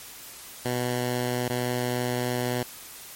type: tone with dropouts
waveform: 10% pulse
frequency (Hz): 123.47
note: B2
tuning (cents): 0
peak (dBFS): -17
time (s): 0.65-2.63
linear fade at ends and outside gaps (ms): 5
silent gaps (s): 1.485-1.498
effects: white hiss -43 dBFS RMS until 3.15 s + MP3 64 kbps